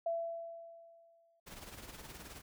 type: tone with exponential decay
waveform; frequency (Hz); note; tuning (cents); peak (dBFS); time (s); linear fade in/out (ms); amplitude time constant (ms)
sine; 670; E5; +28; -31; 0.06-1.4; 5; 290
type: noise with tremolo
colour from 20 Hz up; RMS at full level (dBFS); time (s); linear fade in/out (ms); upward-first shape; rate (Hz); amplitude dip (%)
pink; -48; 1.46-2.42; 20; sine; 19; 55
effects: none